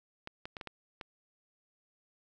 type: clicks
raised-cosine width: 0.3 ms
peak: -25 dBFS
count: 6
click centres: 0.274 / 0.455 / 0.568 / 0.612 / 0.673 / 1.012 s
effects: none